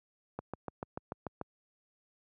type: click train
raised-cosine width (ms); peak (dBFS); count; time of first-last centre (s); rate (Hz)
1; -23; 8; 0.39-1.413; 6.84
effects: high-pass 80 Hz 12 dB/octave